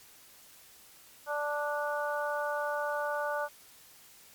harmonic tone, 293.7 Hz, D4, in tune, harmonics 2 / 3 / 4 / 5, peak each -33 / -36 / -38 / -36 dBFS, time 1.26-3.49 s, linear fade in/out 50 ms, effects white hiss -56 dBFS RMS until 4.34 s + MP3 96 kbps

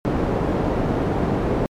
white low-pass noise, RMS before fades -21 dBFS, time 0.05-1.66 s, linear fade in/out 0 ms, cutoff 460 Hz, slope 12 dB/octave, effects MP3 96 kbps

